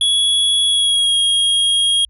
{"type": "tone with pitch glide", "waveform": "square", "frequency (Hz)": [3362, 3270], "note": ["G#7", "G#7"], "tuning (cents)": [20, -28], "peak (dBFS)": -13, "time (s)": [0.01, 2.05], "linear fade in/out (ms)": 2, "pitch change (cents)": -48, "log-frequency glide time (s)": [0.66, 1.18], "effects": ["added 56 Hz sine -47 dBFS peak until 2.09 s", "resampled to 32000 Hz"]}